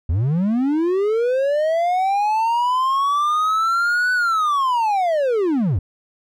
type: linear two-way sweep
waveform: triangle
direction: up then down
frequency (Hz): 72.7 to 1501 to 72.7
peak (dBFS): -14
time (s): 0.09-5.79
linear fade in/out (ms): 5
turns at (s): 4.13
effects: none